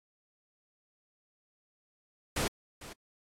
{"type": "noise with echo", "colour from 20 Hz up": "pink", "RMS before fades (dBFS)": -32, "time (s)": [2.36, 2.48], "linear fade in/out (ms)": 5, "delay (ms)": 450, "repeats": 1, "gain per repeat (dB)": -15, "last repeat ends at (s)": 2.93, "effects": ["low-pass 11000 Hz 12 dB/octave", "AAC 48 kbps"]}